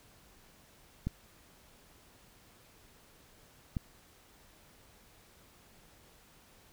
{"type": "clicks", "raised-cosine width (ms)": 5, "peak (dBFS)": -20, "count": 2, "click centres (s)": [1.07, 3.768], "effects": ["pink hiss -61 dBFS RMS until 6.72 s"]}